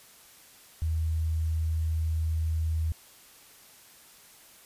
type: tone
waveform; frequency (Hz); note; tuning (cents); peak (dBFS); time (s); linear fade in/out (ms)
sine; 80; D#2; +49; -25; 0.82-2.92; 0
effects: white hiss -54 dBFS RMS until 4.65 s + resampled to 32000 Hz